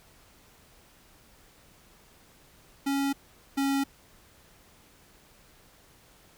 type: tone pair in turn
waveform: square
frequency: 277.2 / 275.3 Hz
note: C#4 / C#4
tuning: 0 / -12 cents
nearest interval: unison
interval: 12 cents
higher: first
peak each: -26 / -25 dBFS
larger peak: second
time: 2.86-3.13 / 3.57-3.84 s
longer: neither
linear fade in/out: 10 ms
effects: pink hiss -58 dBFS RMS until 6.37 s